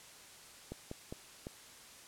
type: clicks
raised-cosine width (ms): 2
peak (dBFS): -28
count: 4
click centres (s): 0.72 / 0.914 / 1.125 / 1.469
effects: white hiss -55 dBFS RMS until 2.07 s + low-pass 10000 Hz 12 dB/octave